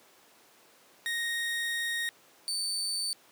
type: tone pair in turn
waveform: 30% pulse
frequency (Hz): 1864.7 / 4547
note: A#6 / C#8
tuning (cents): 0 / +43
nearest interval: octave + minor third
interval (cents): 1543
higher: second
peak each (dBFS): -27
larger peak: neither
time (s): 1.06-2.09 / 2.48-3.13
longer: first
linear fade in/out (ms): 0
effects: pink hiss -59 dBFS RMS until 3.31 s + high-pass 300 Hz 12 dB/octave